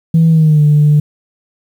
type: tone with pitch glide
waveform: sine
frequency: 163.3 to 148.88 Hz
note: E3 to D3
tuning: -16 to +24 cents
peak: -4 dBFS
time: 0.14-1 s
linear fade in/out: 5 ms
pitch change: -160 cents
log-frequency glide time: 0.29-0.62 s
effects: tanh soft clip ceiling -2 dBFS + 7-bit